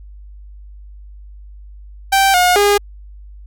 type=tone with pitch steps; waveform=sawtooth; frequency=780 / 719 / 408.3 Hz; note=G5 / F#5 / G#4; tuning=-9 / -50 / -29 cents; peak=-6 dBFS; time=2.12-2.78 s; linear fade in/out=10 ms; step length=220 ms; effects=added 50 Hz sine -34 dBFS peak until 3.46 s